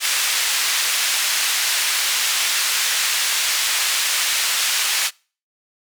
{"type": "band-pass noise", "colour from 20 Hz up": "pink", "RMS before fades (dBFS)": -20, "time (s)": [0, 5.11], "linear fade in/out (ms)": 50, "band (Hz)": [2000, 11000], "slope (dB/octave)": 12, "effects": ["noise-tail reverb RT60 0.4 s tail -26 dB re dry"]}